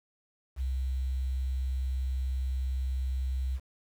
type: tone with quantisation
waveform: sine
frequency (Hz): 65.1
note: C2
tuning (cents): -8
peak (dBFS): -28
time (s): 0.56-3.6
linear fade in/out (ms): 50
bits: 9
effects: none